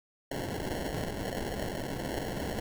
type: noise with sample-and-hold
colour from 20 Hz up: white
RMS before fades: -35 dBFS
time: 0.31-2.6 s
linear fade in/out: 5 ms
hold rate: 1225 Hz
effects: none